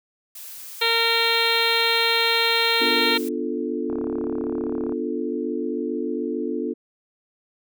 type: noise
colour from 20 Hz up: blue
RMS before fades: -38 dBFS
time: 0.35-3.29 s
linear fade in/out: 5 ms
type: harmonic tone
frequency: 460 Hz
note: A#4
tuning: 23 cents flat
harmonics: 1 / 2 / 3 / 4 / 5 / 6 / 7 / 8 / 9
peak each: -26 / -28 / -28 / -28 / -25 / -28 / -27 / -26 / -25 dBFS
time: 0.81-3.18 s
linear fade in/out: 10 ms
type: chord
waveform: sine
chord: B half-diminished seventh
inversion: none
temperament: equal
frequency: 246.9 / 293.7 / 349.2 / 440 Hz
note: B3 / D4 / F4 / A4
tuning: 0 / 0 / 0 / 0 cents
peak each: -29 dBFS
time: 2.8-6.74 s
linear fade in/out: 20 ms
type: click train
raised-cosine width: 1 ms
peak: -22 dBFS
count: 37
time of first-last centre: 3.9-4.923 s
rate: 35.2 Hz
effects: none